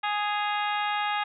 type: harmonic tone with a mistuned harmonic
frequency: 415.3 Hz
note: G#4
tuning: in tune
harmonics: 2 / 3 / 4 / 5 / 6 / 7 / 8 / 9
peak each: -28 / -32 / -34 / -36 / -38 / -39 / -40 / -41 dBFS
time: 0.03-1.24 s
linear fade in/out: 10 ms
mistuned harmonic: 7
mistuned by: -56 cents
effects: none